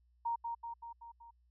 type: tone with echo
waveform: sine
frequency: 932.3 Hz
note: A#5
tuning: in tune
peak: -32 dBFS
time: 0.25-0.36 s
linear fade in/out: 10 ms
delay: 190 ms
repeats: 5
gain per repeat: -4 dB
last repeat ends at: 1.31 s
effects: added 60 Hz sine -67 dBFS peak until 1.5 s